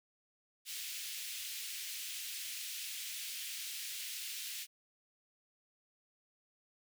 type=high-pass noise; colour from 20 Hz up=pink; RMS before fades=-43 dBFS; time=0.65-4.67 s; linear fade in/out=50 ms; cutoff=2400 Hz; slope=24 dB/octave; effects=none